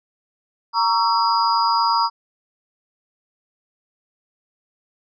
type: tone cluster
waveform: sine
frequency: 931 / 1123 / 1334 / 4899 Hz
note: A#5 / C#6 / E6 / D#8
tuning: -2 / +22 / +20 / -28 cents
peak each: -18 / -21 / -24 / -24 dBFS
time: 0.73-2.1 s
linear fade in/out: 50 ms
effects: none